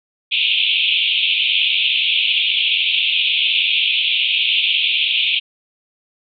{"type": "band-pass noise", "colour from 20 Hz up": "white", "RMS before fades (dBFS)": -17, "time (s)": [0.31, 5.4], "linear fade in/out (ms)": 20, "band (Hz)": [2400, 3600], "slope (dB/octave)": 96, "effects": []}